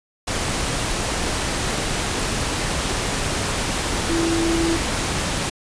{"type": "tone in noise", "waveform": "sine", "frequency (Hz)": 332.3, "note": "E4", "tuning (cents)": 14, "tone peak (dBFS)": -19, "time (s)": [4.09, 4.77], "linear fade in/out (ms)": 10, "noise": "pink", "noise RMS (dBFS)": -23, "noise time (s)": [0.27, 5.5], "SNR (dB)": 1, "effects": ["resampled to 22050 Hz"]}